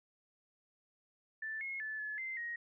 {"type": "tone with pitch steps", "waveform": "sine", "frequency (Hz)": [1762, 2163, 1741, 1715, 2078, 1881], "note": ["A6", "C#7", "A6", "A6", "C7", "A#6"], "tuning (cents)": [2, -43, -19, -45, -12, 15], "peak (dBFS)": -38, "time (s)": [1.42, 2.56], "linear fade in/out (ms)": 5, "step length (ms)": 190, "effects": []}